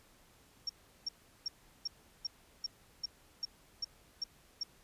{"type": "tone bursts", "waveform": "sine", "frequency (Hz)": 5530, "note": "F8", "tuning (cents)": -18, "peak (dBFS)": -33, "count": 11, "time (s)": [0.67, 4.634], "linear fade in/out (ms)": 5, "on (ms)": 24, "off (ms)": 370, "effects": ["pink hiss -64 dBFS RMS until 4.83 s", "resampled to 32000 Hz"]}